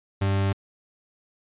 40% pulse tone, 98 Hz, G2, in tune, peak -20 dBFS, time 0.21-0.53 s, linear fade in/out 10 ms, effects resampled to 8000 Hz

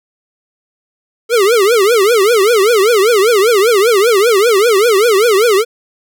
square tone with vibrato, 430.2 Hz, A4, 39 cents flat, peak -8 dBFS, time 1.29-5.65 s, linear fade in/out 50 ms, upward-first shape triangle, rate 5.1 Hz, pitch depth 260 cents each way, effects none

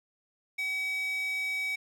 square tone with high-pass filter, 759 Hz, F#5, 44 cents sharp, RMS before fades -32 dBFS, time 0.58-1.76 s, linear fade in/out 10 ms, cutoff 2400 Hz, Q 6.9, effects none

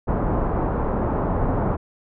pink low-pass noise, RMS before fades -22 dBFS, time 0.07-1.77 s, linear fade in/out 20 ms, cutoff 1100 Hz, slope 24 dB/octave, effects none

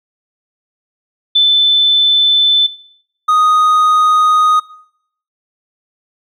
sine / triangle tone pair in turn, 3520 / 1244.5 Hz, A7 / D#6, 0 / 0 cents, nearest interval octave + tritone, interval 1800 cents, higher first, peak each -6 dBFS, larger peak neither, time 1.35-2.67 / 3.28-4.6 s, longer neither, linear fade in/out 10 ms, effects noise-tail reverb RT60 0.7 s tail -20 dB re dry

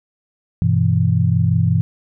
sine chord, E minor, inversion first, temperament equal, 98 / 123.47 / 164.81 Hz, G2 / B2 / E3, 0 / 0 / 0 cents, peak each -17 dBFS, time 0.62-1.81 s, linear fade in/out 0 ms, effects none

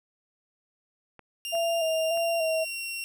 clicks, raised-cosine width 0.5 ms, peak -32 dBFS, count 3, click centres 1.193 / 1.552 / 2.174 s
sawtooth tone with pitch glide, 2794 to 2738 Hz, F7 to F7, 0 to -35 cents, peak -29 dBFS, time 1.45-3.04 s, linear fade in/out 0 ms, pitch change -35 cents, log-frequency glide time 1.98-2.85 s
sine tone with vibrato, 657 Hz, E5, 6 cents flat, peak -24 dBFS, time 1.52-2.65 s, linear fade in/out 20 ms, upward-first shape square, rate 1.7 Hz, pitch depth 37 cents each way
effects none

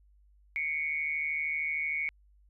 sine tone with amplitude modulation, 2217 Hz, C#7, in tune, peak -26 dBFS, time 0.56-2.09 s, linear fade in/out 0 ms, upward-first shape sine, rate 153 Hz, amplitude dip 70%, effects added 50 Hz sine -59 dBFS peak until 2.49 s

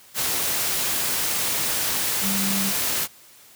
sine tone in noise, 196 Hz, G3, in tune, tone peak -25 dBFS, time 2.21-2.73 s, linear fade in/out 50 ms, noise white, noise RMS -24 dBFS, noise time 0.14-3.08 s, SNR -4 dB, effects white hiss -50 dBFS RMS until 3.55 s + high-pass 60 Hz 12 dB/octave

